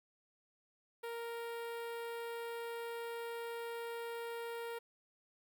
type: tone with notch filter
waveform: sawtooth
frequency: 466.2 Hz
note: A#4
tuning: in tune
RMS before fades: -43 dBFS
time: 1.03-4.79 s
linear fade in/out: 10 ms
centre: 6200 Hz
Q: 0.76
effects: 12-bit